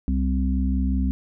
harmonic tone, 65.4 Hz, C2, in tune, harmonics 1 / 3 / 4, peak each -21 / -26 / -27 dBFS, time 0.08-1.11 s, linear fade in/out 0 ms, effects none

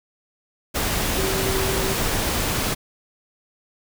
sine tone in noise, 383.9 Hz, G4, 36 cents flat, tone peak -26 dBFS, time 1.17-1.95 s, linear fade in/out 20 ms, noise pink, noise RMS -23 dBFS, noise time 0.74-2.75 s, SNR -6 dB, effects none

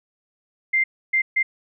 sine tone bursts at uneven times, 2093 Hz, C7, in tune, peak -16 dBFS, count 3, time 0.73-0.84 / 1.13-1.22 / 1.36-1.43 s, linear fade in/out 10 ms, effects none

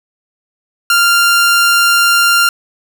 sawtooth tone, 1392 Hz, F6, 6 cents flat, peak -4 dBFS, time 0.9-2.49 s, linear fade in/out 2 ms, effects none

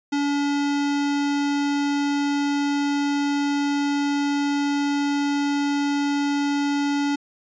square tone, 285.7 Hz, D4, 48 cents flat, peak -21 dBFS, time 0.12-7.16 s, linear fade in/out 10 ms, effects resampled to 16000 Hz

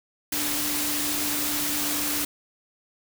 sine tone in noise, 294.4 Hz, D4, 4 cents sharp, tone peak -33 dBFS, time 0.32-2.25 s, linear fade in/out 5 ms, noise white, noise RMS -27 dBFS, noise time 0.32-2.25 s, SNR -9 dB, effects none

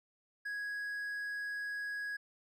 triangle tone, 1661.2 Hz, G#6, in tune, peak -35 dBFS, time 0.45-2.17 s, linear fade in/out 10 ms, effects none

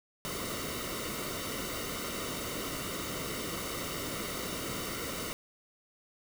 pink noise with comb filter, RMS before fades -37 dBFS, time 0.25-5.33 s, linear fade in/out 0 ms, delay 1.2 ms, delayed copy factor -0.7, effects none

